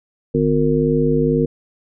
harmonic tone with a mistuned harmonic, 51 Hz, G#1, 31 cents flat, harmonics 1 / 3 / 5 / 7 / 9, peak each -27 / -19 / -19 / -22 / -18 dBFS, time 0.34-1.46 s, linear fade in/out 10 ms, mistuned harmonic 1, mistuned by +23 cents, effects none

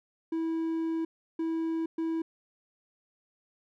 triangle tone bursts at uneven times, 326.1 Hz, E4, 19 cents flat, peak -26 dBFS, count 3, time 0.32-1.05 / 1.39-1.86 / 1.98-2.22 s, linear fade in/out 5 ms, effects none

